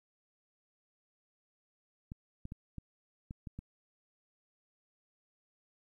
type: clicks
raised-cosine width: 5 ms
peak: -30 dBFS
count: 7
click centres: 2.119 / 2.454 / 2.521 / 2.783 / 3.309 / 3.472 / 3.59 s
effects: 12-bit